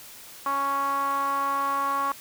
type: tone with band-pass filter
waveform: sawtooth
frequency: 277.4 Hz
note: C#4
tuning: 1 cent sharp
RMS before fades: -26 dBFS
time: 0.46-2.12 s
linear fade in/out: 2 ms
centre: 1100 Hz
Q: 7
effects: white hiss -45 dBFS RMS until 2.2 s